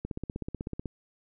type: click train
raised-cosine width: 3 ms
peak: -21 dBFS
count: 14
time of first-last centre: 0.05-0.857 s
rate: 16.1 Hz
effects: none